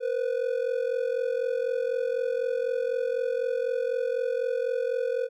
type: ring-modulated tone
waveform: triangle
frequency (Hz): 493.9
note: B4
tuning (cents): 0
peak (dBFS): -20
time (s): 0-5.29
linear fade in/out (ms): 50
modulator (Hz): 22
effects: none

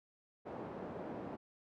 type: band-pass noise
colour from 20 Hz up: pink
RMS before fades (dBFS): -45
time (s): 0.45-1.37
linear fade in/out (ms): 20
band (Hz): 210 to 730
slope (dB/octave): 12
effects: none

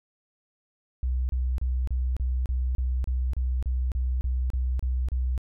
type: tone bursts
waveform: sine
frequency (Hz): 63.1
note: B1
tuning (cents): +38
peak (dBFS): -23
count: 15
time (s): 1.03-5.378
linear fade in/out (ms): 0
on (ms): 260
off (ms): 32
effects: none

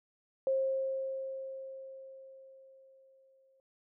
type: tone with exponential decay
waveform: sine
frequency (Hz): 533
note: C5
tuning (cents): +32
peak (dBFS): -26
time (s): 0.47-3.6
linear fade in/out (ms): 1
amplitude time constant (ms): 680
effects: none

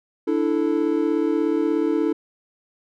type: chord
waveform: triangle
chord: D suspended second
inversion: none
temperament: just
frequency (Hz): 293.7 / 330.4 / 440.5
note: D4 / E4 / A4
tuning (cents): 0 / +4 / +2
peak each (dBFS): -21 / -20 / -22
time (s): 0.27-2.13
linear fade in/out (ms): 10
effects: none

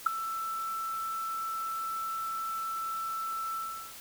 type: tone with ADSR envelope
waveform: sine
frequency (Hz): 1328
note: E6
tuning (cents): +12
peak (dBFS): -16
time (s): 0.06-3.95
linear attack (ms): 8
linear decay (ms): 4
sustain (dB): -16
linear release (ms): 380
effects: white hiss -47 dBFS RMS until 4 s

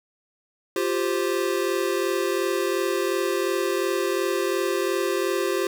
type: chord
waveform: square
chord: F suspended second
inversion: none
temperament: equal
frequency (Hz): 349.2 / 392 / 523.3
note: F4 / G4 / C5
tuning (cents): 0 / 0 / 0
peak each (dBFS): -27 / -26 / -30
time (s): 0.76-5.67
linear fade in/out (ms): 2
effects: none

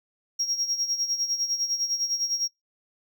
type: tone with tremolo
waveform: triangle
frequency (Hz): 5600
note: F8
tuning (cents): +4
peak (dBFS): -20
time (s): 0.39-2.48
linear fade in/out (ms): 10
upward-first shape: sine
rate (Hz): 9.9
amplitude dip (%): 75
effects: noise-tail reverb RT60 0.2 s tail -26 dB re dry + tanh soft clip ceiling -17 dBFS

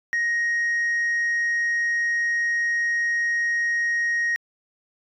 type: tone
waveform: sine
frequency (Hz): 1875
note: A#6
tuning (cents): +10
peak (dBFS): -18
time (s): 0.13-4.36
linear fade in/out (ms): 0
effects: tanh soft clip ceiling -19 dBFS

